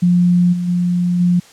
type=tone with level steps; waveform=sine; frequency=176.8 Hz; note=F3; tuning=22 cents sharp; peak=-9 / -17 / -13 / -10 dBFS; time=0.02-1.4 s; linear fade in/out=10 ms; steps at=0.52 / 0.67 / 1.19 s; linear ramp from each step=20 ms; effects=white hiss -44 dBFS RMS until 1.52 s + low-pass 8000 Hz 12 dB/octave